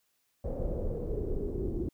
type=noise with low-pass filter sweep; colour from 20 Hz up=brown; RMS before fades=-33 dBFS; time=0.44-1.89 s; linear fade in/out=5 ms; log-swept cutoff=560 to 350 Hz; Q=5.5; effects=white hiss -75 dBFS RMS until 1.93 s